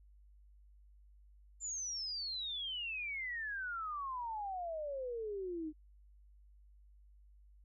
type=exponential sweep; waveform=sine; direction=down; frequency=7270 to 300 Hz; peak=-38 dBFS; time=1.6-5.73 s; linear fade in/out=50 ms; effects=added 50 Hz sine -59 dBFS peak until 7.64 s